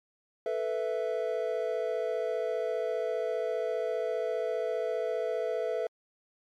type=chord; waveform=triangle; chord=A suspended second; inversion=none; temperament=just; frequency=440 / 495 / 660 Hz; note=A4 / B4 / E5; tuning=0 / +4 / +2 cents; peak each=-31 dBFS; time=0.46-5.87 s; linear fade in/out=2 ms; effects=MP3 64 kbps